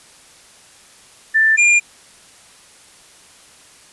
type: tone pair in turn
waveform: sine / square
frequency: 1772 / 2406 Hz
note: A6 / D7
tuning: +12 / +41 cents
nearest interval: perfect fourth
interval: 529 cents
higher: second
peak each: -10 dBFS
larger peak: neither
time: 1.34-1.57 / 1.57-1.8 s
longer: neither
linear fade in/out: 20 ms
effects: white hiss -46 dBFS RMS until 3.92 s + resampled to 24000 Hz